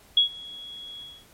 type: tone with ADSR envelope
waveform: sine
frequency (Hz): 3338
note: G#7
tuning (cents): +8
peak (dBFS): -13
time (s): 0.17-1.26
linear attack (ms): 4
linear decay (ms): 110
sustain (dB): -24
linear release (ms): 260
effects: pink hiss -55 dBFS RMS until 1.33 s + MP3 64 kbps